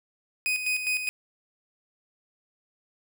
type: tone with tremolo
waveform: 40% pulse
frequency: 2500 Hz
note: D#7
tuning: 8 cents sharp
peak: -23 dBFS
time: 0.46-1.09 s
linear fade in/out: 0 ms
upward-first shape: square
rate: 4.9 Hz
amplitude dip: 55%
effects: none